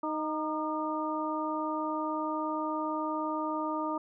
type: harmonic tone with a mistuned harmonic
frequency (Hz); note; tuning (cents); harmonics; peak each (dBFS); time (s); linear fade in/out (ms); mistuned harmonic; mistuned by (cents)
310.2; D#4; -5; 1 / 2 / 3 / 4; -34 / -37 / -35 / -36; 0.03-3.98; 5; 4; -39
effects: none